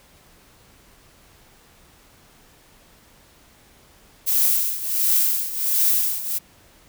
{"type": "noise with tremolo", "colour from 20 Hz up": "violet", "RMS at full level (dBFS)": -17, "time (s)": [4.26, 6.39], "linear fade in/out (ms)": 20, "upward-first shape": "triangle", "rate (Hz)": 1.4, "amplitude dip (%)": 80, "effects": ["pink hiss -53 dBFS RMS until 6.88 s"]}